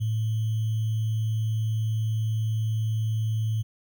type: tone with sample-and-hold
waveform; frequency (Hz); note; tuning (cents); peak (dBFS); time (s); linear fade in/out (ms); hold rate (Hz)
sine; 110; A2; 0; -23; 0-3.63; 20; 3150
effects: none